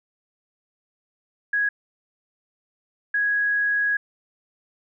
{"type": "tone bursts at uneven times", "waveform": "sine", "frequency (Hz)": 1661.2, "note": "G#6", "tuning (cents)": 0, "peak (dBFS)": -19, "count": 2, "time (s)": [[1.53, 1.69], [3.14, 3.97]], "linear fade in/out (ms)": 5, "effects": []}